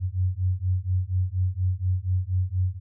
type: beating tone pair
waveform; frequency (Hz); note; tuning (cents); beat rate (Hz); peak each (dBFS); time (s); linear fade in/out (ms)
sine; 90.2 / 94.4; F#2 / F#2; -44 / +35; 4.2; -25; 0-2.8; 50
effects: none